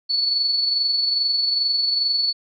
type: tone with amplitude modulation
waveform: sine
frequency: 4435 Hz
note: C#8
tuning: in tune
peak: -16 dBFS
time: 0.09-2.33 s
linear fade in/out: 20 ms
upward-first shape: sine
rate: 22.4 Hz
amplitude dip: 40%
effects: none